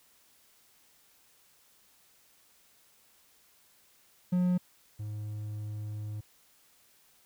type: tone pair in turn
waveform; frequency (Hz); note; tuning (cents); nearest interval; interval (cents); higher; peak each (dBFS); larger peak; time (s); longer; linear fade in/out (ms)
triangle; 180 / 105.87; F#3 / G#2; -47 / +34; major sixth; 919; first; -22 / -33; first; 4.32-4.58 / 4.99-6.21; second; 10
effects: white hiss -64 dBFS RMS until 7.25 s